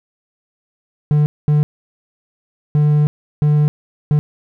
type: tone bursts at uneven times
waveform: triangle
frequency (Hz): 149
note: D3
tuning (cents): +25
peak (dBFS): -8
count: 5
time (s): 1.11-1.26 / 1.48-1.63 / 2.75-3.07 / 3.42-3.68 / 4.11-4.19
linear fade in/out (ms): 0
effects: none